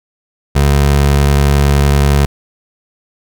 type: tone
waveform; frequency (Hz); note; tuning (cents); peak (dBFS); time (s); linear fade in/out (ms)
25% pulse; 70.8; C#2; +37; -4; 0.55-2.26; 10
effects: none